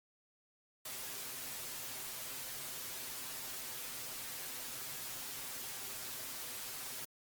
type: noise with comb filter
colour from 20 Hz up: white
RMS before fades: -44 dBFS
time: 0.85-7.05 s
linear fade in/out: 5 ms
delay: 7.8 ms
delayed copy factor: +0.95
effects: Opus 48 kbps